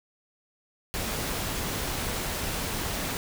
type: noise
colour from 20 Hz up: pink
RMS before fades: -31 dBFS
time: 0.94-3.17 s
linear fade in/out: 0 ms
effects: none